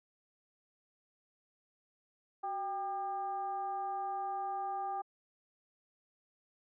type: tone with frequency modulation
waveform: sine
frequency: 790 Hz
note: G5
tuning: 13 cents sharp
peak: -34 dBFS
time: 2.43-5.02 s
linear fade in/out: 10 ms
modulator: 415 Hz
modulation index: 0.64
effects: high-pass 400 Hz 12 dB/octave